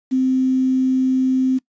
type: tone with quantisation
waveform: sine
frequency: 260 Hz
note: C4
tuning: 11 cents flat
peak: -14 dBFS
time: 0.11-1.59 s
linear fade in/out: 20 ms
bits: 7
effects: noise-tail reverb RT60 0.1 s tail -21 dB re dry + resampled to 16000 Hz